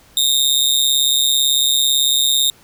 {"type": "tone with amplitude modulation", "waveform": "sawtooth", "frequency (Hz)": 3700, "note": "A#7", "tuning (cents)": -14, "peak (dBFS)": -6, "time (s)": [0.17, 2.5], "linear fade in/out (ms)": 2, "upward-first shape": "sine", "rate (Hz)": 138, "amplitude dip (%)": 90, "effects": ["pink hiss -49 dBFS RMS until 2.63 s"]}